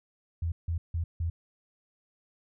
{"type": "tone bursts", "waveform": "sine", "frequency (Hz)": 83.7, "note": "E2", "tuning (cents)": 27, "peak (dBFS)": -27, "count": 4, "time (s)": [0.42, 1.3], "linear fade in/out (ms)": 5, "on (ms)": 100, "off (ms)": 160, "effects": []}